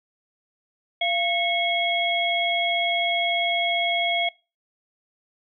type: tone cluster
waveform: sine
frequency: 688 / 2188 / 3305 Hz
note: F5 / C#7 / G#7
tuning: -26 / -23 / -9 cents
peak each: -25 dBFS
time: 1.01-4.29 s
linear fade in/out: 5 ms
effects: noise-tail reverb RT60 0.3 s tail -23 dB re dry